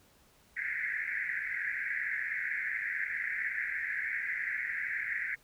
pink band-pass noise, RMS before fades -35 dBFS, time 0.56-5.36 s, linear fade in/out 20 ms, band 1600 to 2200 Hz, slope 96 dB/octave, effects pink hiss -64 dBFS RMS until 5.43 s

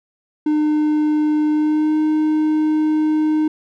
triangle tone with pitch glide, 303.2 to 308.5 Hz, D#4 to D#4, -45 to -15 cents, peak -12 dBFS, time 0.46-3.48 s, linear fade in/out 5 ms, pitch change +30 cents, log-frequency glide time 1.51-1.97 s, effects none

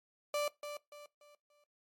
35% pulse tone with echo, 587.3 Hz, D5, in tune, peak -30 dBFS, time 0.34-0.48 s, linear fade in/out 2 ms, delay 290 ms, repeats 4, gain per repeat -9 dB, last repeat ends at 1.64 s, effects noise-tail reverb RT60 0.2 s tail -21 dB re dry + MP3 64 kbps

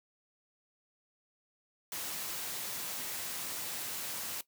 white noise, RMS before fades -39 dBFS, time 1.92-4.41 s, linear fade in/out 2 ms, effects noise-tail reverb RT60 0.1 s tail -17 dB re dry + high-pass 100 Hz 12 dB/octave

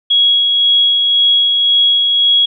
sine tone with tremolo, 3322 Hz, G#7, in tune, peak -7 dBFS, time 0.1-2.46 s, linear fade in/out 10 ms, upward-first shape sine, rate 1.9 Hz, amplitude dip 30%, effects none

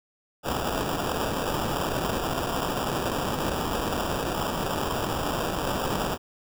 white noise with sample-and-hold, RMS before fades -28 dBFS, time 0.43-6.18 s, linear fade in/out 50 ms, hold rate 2100 Hz, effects none

